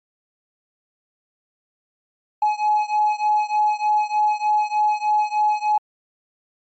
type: beating tone pair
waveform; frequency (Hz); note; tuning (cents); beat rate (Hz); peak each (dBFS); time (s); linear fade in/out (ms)
triangle; 844 / 847.3; G#5 / G#5; +28 / +34; 3.3; -16 / -17; 2.42-5.78; 5
effects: tanh soft clip ceiling -12 dBFS + MP3 32 kbps